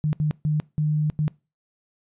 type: tone bursts at uneven times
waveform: sine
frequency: 151.8 Hz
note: D#3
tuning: 42 cents flat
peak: -19 dBFS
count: 5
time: 0.04-0.13 / 0.2-0.31 / 0.45-0.6 / 0.78-1.1 / 1.19-1.28 s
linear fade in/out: 0 ms
effects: noise-tail reverb RT60 0.3 s tail -23 dB re dry + resampled to 8000 Hz